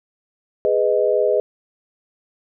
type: chord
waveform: sine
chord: G# minor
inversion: none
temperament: just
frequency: 415.3 / 498.4 / 623 Hz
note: G#4 / B4 / D#5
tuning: 0 / +16 / +2 cents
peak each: -19 dBFS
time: 0.65-1.4 s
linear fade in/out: 0 ms
effects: none